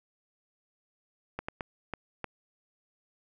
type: clicks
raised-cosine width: 0.5 ms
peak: -19 dBFS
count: 5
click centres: 1.39 / 1.485 / 1.608 / 1.937 / 2.243 s
effects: none